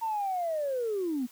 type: linear sweep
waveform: sine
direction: down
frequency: 921 to 233.1 Hz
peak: -27 dBFS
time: 0.01-1.27 s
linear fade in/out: 20 ms
effects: tanh soft clip ceiling -23 dBFS + white hiss -55 dBFS RMS until 1.31 s

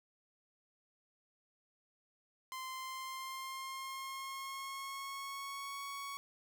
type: tone with pitch glide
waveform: sawtooth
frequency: 1040 to 1114.6 Hz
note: C6 to C#6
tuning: -11 to +9 cents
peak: -38 dBFS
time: 2.52-6.17 s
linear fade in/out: 0 ms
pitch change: +120 cents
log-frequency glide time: 2.67-5.84 s
effects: none

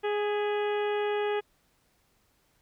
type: harmonic tone with a mistuned harmonic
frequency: 415.4 Hz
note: G#4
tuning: in tune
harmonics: 1 / 2 / 3 / 4 / 5 / 6 / 7 / 8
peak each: -27 / -34 / -41 / -40 / -43 / -43 / -46 / -48 dBFS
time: 0.03-1.41 s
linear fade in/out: 20 ms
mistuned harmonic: 5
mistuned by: -56 cents
effects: pink hiss -69 dBFS RMS until 2.61 s

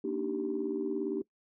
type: chord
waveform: sine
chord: Eb major seventh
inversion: second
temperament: just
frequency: 233.3 / 291.7 / 311.1 / 388.9 Hz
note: Bb3 / D4 / Eb4 / G4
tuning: +2 / -12 / 0 / -14 cents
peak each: -38 / -35 / -37 / -33 dBFS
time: 0.04-1.22 s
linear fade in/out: 5 ms
effects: noise-tail reverb RT60 0.1 s tail -21 dB re dry + tanh soft clip ceiling -22 dBFS

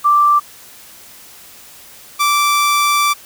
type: tone pair in turn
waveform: sine / sawtooth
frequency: 1174.7 / 1168.1 Hz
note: D6 / D6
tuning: 0 / -10 cents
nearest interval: unison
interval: 10 cents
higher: first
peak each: -8 dBFS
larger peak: neither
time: 0.04-0.4 / 2.19-3.14 s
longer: second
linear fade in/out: 20 ms
effects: white hiss -40 dBFS RMS until 3.25 s

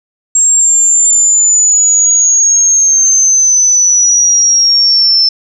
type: linear sweep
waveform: sine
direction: down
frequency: 7530 to 5300 Hz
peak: -5 dBFS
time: 0.35-5.29 s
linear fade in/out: 5 ms
effects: none

